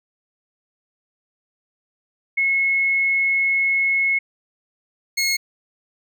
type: tone pair in turn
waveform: sine / 20% pulse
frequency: 2180 / 2165 Hz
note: C#7 / C#7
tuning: -29 / -41 cents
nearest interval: unison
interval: 12 cents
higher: first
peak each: -16 / -13 dBFS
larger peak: second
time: 2.37-4.19 / 5.17-5.37 s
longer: first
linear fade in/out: 10 ms
effects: none